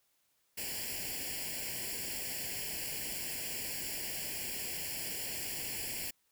white noise with comb filter, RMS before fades -39 dBFS, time 0.57-6.11 s, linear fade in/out 10 ms, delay 0.4 ms, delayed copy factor +1, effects white hiss -75 dBFS RMS until 6.31 s

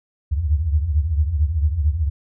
sine tone cluster, 71.7 / 76.2 / 85.1 Hz, D2 / D#2 / F2, -41 / -36 / -44 cents, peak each -20 / -21 / -22 dBFS, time 0.31-2.1 s, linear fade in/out 20 ms, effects none

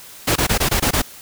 pink noise bursts, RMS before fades -17 dBFS, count 7, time 0.27-1.02 s, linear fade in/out 10 ms, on 90 ms, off 20 ms, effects white hiss -40 dBFS RMS until 1.21 s

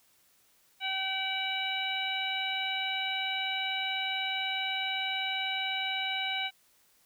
harmonic tone with a mistuned harmonic, 768 Hz, G5, 36 cents flat, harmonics 1 / 2 / 3 / 4 / 5, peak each -37 / -40 / -34 / -35 / -38 dBFS, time 0.8-6.51 s, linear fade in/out 50 ms, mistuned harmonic 4, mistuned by -71 cents, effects white hiss -66 dBFS RMS until 7.05 s

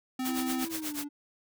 square tone, 257.9 Hz, C4, 25 cents flat, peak -31 dBFS, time 0.19-0.65 s, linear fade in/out 5 ms
white noise with tremolo, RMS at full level -34 dBFS, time 0.24-1.05 s, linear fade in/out 20 ms, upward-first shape triangle, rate 8.3 Hz, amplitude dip 100%
triangle tone with pitch glide, 329.6 to 290.3 Hz, E4 to D4, 0 to -20 cents, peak -34 dBFS, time 0.27-1.09 s, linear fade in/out 20 ms, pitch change -220 cents, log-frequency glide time 0.7-0.97 s
effects none

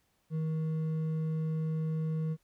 triangle tone with hard clipping, 158.4 Hz, D#3, 31 cents sharp, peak -31 dBFS, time 0.3-2.37 s, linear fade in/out 50 ms, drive 8 dB, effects pink hiss -74 dBFS RMS until 2.43 s

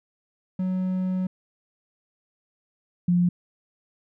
triangle / sine tone pair in turn, 185.4 / 176.27 Hz, F#3 / F3, +4 / +16 cents, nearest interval minor second, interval 88 cents, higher first, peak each -21 / -17 dBFS, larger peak second, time 0.59-1.27 / 3.08-3.29 s, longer first, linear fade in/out 5 ms, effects none

